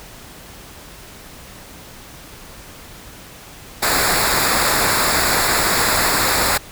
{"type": "noise with comb filter", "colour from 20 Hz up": "pink", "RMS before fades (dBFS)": -17, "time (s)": [3.82, 6.58], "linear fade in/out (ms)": 10, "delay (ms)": 0.33, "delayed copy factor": -0.7, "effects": ["pink hiss -39 dBFS RMS until 6.71 s"]}